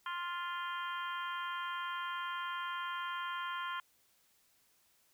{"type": "harmonic tone with a mistuned harmonic", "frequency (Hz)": 350, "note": "F4", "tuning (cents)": 4, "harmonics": [3, 4, 5, 6, 7, 8, 9], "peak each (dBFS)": [-39, -42, -47, -53, -54, -55, -48], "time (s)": [0.06, 3.8], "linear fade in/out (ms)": 2, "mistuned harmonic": 6, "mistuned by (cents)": -34, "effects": ["white hiss -71 dBFS RMS until 5.13 s"]}